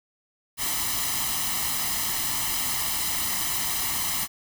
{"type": "noise with comb filter", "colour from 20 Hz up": "white", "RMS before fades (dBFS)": -27, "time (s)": [0.57, 4.28], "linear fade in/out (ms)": 50, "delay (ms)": 0.99, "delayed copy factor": 0.7, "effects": []}